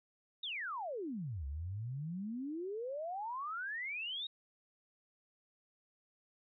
sine exponential two-way sweep, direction down then up, 3818 to 66.4 to 3818 Hz, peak -38 dBFS, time 0.43-4.27 s, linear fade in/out 5 ms, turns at 1.46 s, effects none

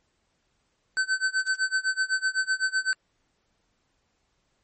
square tone with tremolo, 1530 Hz, G6, 42 cents flat, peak -21 dBFS, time 0.97-2.93 s, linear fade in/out 0 ms, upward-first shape sine, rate 7.9 Hz, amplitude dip 95%
violet noise bursts, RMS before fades -36 dBFS, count 3, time 1.39-1.559 s, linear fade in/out 5 ms, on 21 ms, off 53 ms
effects pink hiss -72 dBFS RMS until 4.63 s + MP3 32 kbps

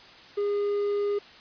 triangle tone with quantisation, 408.5 Hz, G#4, 29 cents flat, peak -22 dBFS, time 0.37-1.19 s, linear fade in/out 10 ms, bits 8, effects white hiss -49 dBFS RMS until 1.4 s + resampled to 11025 Hz

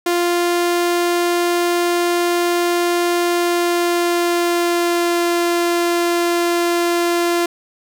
sawtooth tone with pitch glide, 348.4 to 345 Hz, F4 to F4, -4 to -21 cents, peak -11 dBFS, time 0.06-7.46 s, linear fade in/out 5 ms, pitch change -17 cents, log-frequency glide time 3.21-5.22 s, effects none

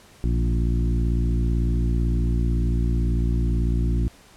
harmonic tone with a mistuned harmonic, 58 Hz, A#1, 8 cents flat, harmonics 1 / 2 / 3 / 4 / 5 / 6, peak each -20 / -26 / -30 / -32 / -34 / -36 dBFS, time 0.24-4.08 s, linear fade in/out 0 ms, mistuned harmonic 2, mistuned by +34 cents, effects pink hiss -51 dBFS RMS until 4.36 s + low-pass 11000 Hz 12 dB/octave

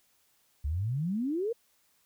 sine exponential sweep, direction up, 67.1 to 485.8 Hz, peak -28 dBFS, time 0.64-1.53 s, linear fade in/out 10 ms, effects white hiss -69 dBFS RMS until 2.05 s

